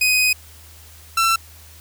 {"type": "tone pair in turn", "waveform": "sawtooth", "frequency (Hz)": [2503, 1342.9], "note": ["D#7", "E6"], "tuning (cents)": [10, 32], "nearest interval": "major seventh", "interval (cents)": 1078, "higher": "first", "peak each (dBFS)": -11, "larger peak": "neither", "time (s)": [[0.01, 0.33], [1.17, 1.36]], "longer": "first", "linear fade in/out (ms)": 5, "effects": ["added 79 Hz sine -44 dBFS peak until 1.8 s", "white hiss -46 dBFS RMS until 1.8 s"]}